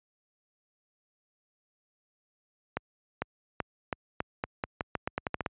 accelerating click train, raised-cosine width 0.5 ms, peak -14 dBFS, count 15, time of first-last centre 2.77-5.462 s, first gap 450 ms, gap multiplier 0.85, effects high-pass 60 Hz 12 dB/octave + resampled to 8000 Hz

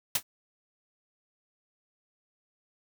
white noise with exponential decay, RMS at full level -20 dBFS, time 0.15-0.23 s, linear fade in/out 5 ms, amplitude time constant 16 ms, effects none

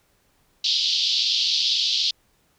white band-pass noise, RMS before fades -22 dBFS, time 0.64-2.11 s, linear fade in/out 5 ms, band 3100 to 4900 Hz, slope 48 dB/octave, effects pink hiss -64 dBFS RMS until 2.58 s

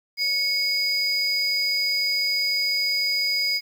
triangle tone pair together, 2196 / 4930 Hz, C#7 / D#8, -17 / -17 cents, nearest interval octave + major second, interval 1400 cents, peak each -22 / -20 dBFS, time 0.17-3.61 s, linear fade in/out 50 ms, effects tanh soft clip ceiling -16 dBFS + 9-bit

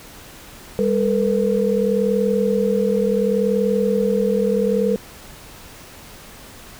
sine tone cluster, 200.2 / 447.6 / 488.3 Hz, G3 / A4 / B4, +37 / +30 / -20 cents, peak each -20 dBFS, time 0.79-4.96 s, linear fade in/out 0 ms, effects pink hiss -41 dBFS RMS until 6.79 s

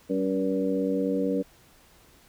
harmonic tone with a mistuned harmonic, 96 Hz, G2, 36 cents flat, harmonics 2 / 3 / 4 / 5 / 6, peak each -30 / -27 / -37 / -28 / -35 dBFS, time 0.09-1.43 s, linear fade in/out 20 ms, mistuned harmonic 3, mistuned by -31 cents, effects pink hiss -57 dBFS RMS until 2.28 s

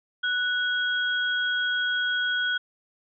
sine tone pair together, 1480 / 3286 Hz, F#6 / G#7, 0 / -19 cents, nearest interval octave + major second, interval 1381 cents, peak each -24 / -29 dBFS, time 0.23-2.58 s, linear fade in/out 10 ms, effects none

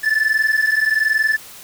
triangle tone pair together, 1738.8 / 1760 Hz, A6 / A6, -21 / 0 cents, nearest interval unison, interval 21 cents, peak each -14 dBFS, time 0.03-1.37 s, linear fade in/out 20 ms, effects tanh soft clip ceiling -10 dBFS + white hiss -39 dBFS RMS until 1.63 s

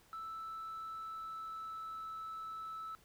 sine tone with pitch glide, 1318.5 to 1309.4 Hz, E6 to E6, 0 to -12 cents, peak -40 dBFS, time 0.13-2.95 s, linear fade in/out 0 ms, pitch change -12 cents, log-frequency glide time 0.34-2.16 s, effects tanh soft clip ceiling -40 dBFS + pink hiss -66 dBFS RMS until 3.04 s

